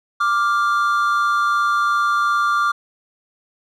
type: tone pair together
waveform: triangle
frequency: 1177.3 / 1400 Hz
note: D6 / F6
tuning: +4 / +4 cents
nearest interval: minor third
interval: 300 cents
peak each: -15 / -18 dBFS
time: 0.2-2.72 s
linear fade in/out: 10 ms
effects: none